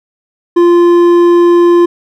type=tone with hard clipping; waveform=triangle; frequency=346.7 Hz; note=F4; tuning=13 cents flat; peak=-5 dBFS; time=0.56-1.86 s; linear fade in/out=10 ms; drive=10 dB; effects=none